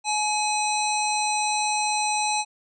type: harmonic tone with a mistuned harmonic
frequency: 846 Hz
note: G#5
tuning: 32 cents sharp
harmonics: 1 / 3 / 5 / 7 / 9 / 10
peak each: -24 / -29 / -31 / -32 / -34 / -34 dBFS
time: 0.04-2.45 s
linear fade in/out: 50 ms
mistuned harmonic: 5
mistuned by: -75 cents
effects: none